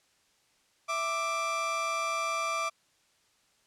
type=tone pair together; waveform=30% pulse; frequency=658.7 / 1178 Hz; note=E5 / D6; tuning=-1 / +5 cents; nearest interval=minor seventh; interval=1006 cents; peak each=-33 / -27 dBFS; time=0.88-2.7 s; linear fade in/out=20 ms; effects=white hiss -68 dBFS RMS until 3.66 s + low-pass 8000 Hz 12 dB/octave